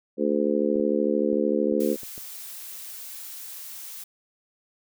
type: harmonic tone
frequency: 73.3 Hz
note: D2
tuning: 3 cents flat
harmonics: 3 / 4 / 5 / 6 / 7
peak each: -27 / -27 / -27 / -27 / -27 dBFS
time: 0.17-1.97 s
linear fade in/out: 50 ms
type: clicks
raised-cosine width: 2 ms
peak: -30 dBFS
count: 6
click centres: 0.76 / 0.8 / 1.33 / 1.722 / 2.033 / 2.179 s
type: noise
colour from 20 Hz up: blue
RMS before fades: -39 dBFS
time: 1.8-4.04 s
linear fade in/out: 5 ms
effects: none